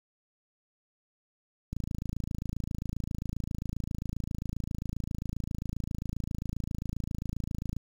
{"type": "click train", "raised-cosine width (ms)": 5, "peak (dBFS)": -21, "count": 167, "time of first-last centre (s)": [1.73, 7.766], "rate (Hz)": 27.5, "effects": ["8-bit"]}